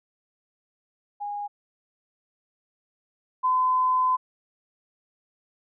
sine tone pair in turn, 821 / 1019.1 Hz, G#5 / C6, -20 / -46 cents, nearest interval major third, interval 374 cents, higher second, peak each -29 / -19 dBFS, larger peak second, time 1.2-1.48 / 3.43-4.17 s, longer second, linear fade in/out 20 ms, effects none

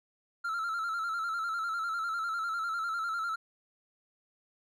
triangle tone with vibrato, 1350 Hz, E6, 41 cents sharp, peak -29 dBFS, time 0.44-3.36 s, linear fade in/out 10 ms, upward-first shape square, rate 10 Hz, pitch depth 54 cents each way, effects none

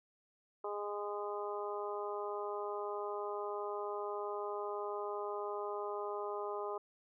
harmonic tone, 205.8 Hz, G#3, 16 cents flat, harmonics 2 / 3 / 4 / 5 / 6, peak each -40 / -45 / -45 / -45 / -46 dBFS, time 0.64-6.78 s, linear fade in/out 5 ms, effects none

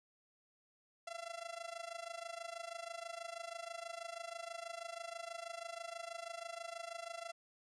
sawtooth tone with amplitude modulation, 677 Hz, E5, 46 cents sharp, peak -37 dBFS, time 1.07-7.32 s, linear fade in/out 5 ms, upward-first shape sine, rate 26.2 Hz, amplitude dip 85%, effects resampled to 22050 Hz

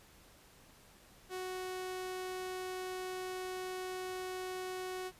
sawtooth tone, 370 Hz, F#4, in tune, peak -35 dBFS, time 1.29-5.12 s, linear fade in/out 50 ms, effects pink hiss -61 dBFS RMS until 5.19 s + resampled to 32000 Hz

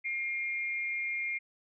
sine tone pair together, 2127 / 2387 Hz, C7 / D7, +28 / +28 cents, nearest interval major second, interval 200 cents, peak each -32 / -38 dBFS, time 0.04-1.39 s, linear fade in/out 20 ms, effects none

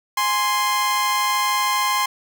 sawtooth tone pair together, 830.6 / 1046.5 Hz, G#5 / C6, 0 / 0 cents, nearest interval major third, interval 400 cents, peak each -22 / -15 dBFS, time 0.17-2.06 s, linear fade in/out 5 ms, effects none

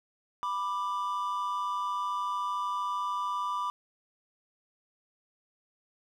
triangle tone pair together, 987.8 / 1181.2 Hz, B5 / D6, 0 / +10 cents, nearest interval minor third, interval 310 cents, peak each -31 / -30 dBFS, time 0.43-3.7 s, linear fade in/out 0 ms, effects none

